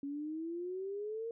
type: exponential sweep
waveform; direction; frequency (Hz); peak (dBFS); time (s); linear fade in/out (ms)
sine; up; 277.2 to 466.2; -37; 0.03-1.31; 2
effects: none